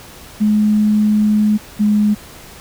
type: tone pair in turn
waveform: sine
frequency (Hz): 211.7 / 209.6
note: G#3 / G#3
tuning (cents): +33 / +16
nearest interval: unison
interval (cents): 17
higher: first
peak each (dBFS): -10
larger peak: neither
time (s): 0.4-1.58 / 1.79-2.15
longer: first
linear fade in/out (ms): 20
effects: pink hiss -38 dBFS RMS until 2.6 s